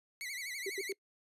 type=tone with vibrato; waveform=sawtooth; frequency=2105 Hz; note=C7; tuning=10 cents sharp; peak=-36 dBFS; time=0.21-0.92 s; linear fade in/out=0 ms; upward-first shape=sine; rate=12 Hz; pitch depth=130 cents each way
type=tone bursts; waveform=sine; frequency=389.2 Hz; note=G4; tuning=12 cents flat; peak=-35 dBFS; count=3; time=0.66-0.929 s; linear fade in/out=5 ms; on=37 ms; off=79 ms
effects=noise-tail reverb RT60 0.1 s tail -23 dB re dry + resampled to 32000 Hz